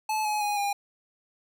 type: tone with pitch steps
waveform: square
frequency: 864 / 845.2 / 826.9 / 808.9 Hz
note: A5 / G#5 / G#5 / G#5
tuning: -32 / +30 / -8 / -46 cents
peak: -26 dBFS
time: 0.09-0.73 s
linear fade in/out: 5 ms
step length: 160 ms
effects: none